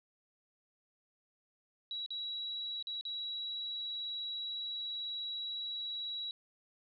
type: tone with dropouts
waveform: sine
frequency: 3893 Hz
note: B7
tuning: 26 cents flat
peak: -37 dBFS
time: 1.91-6.31 s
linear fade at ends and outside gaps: 1 ms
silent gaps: 2.062-2.105 / 2.826-2.87 / 3.011-3.052 s
effects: none